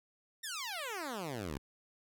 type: exponential sweep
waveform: 10% pulse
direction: down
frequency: 1884 to 62.4 Hz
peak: -30 dBFS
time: 0.43-1.58 s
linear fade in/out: 10 ms
effects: none